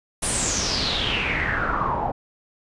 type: noise with low-pass filter sweep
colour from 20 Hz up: pink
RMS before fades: -24 dBFS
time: 0.22-2.12 s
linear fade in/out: 10 ms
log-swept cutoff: 10000 to 760 Hz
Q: 6.7
effects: resampled to 24000 Hz